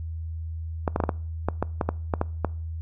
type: clicks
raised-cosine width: 1 ms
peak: -9 dBFS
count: 12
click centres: 0.878 / 0.961 / 1.002 / 1.038 / 1.092 / 1.486 / 1.626 / 1.812 / 1.89 / 2.138 / 2.214 / 2.447 s
effects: noise-tail reverb RT60 0.5 s tail -23 dB re dry + added 81 Hz sine -30 dBFS peak until 2.81 s